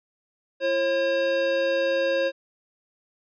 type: tone pair together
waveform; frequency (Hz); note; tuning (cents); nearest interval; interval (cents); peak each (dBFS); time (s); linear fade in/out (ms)
square; 340 / 539.7; F4 / C#5; -46 / -46; minor sixth; 800; -33 / -22; 0.6-2.32; 50
effects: resampled to 11025 Hz